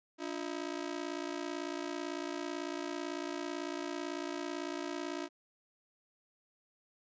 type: ring-modulated tone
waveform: sawtooth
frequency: 321.2 Hz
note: E4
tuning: 45 cents flat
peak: -30 dBFS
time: 0.18-5.29 s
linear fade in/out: 50 ms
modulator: 29 Hz
effects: resampled to 16000 Hz